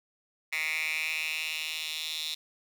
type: tone with high-pass filter sweep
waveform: 10% pulse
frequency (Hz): 156.9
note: D#3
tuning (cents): +15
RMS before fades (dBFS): -33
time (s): 0.52-2.35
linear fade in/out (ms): 10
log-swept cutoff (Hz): 2100 to 3600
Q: 4.8
effects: none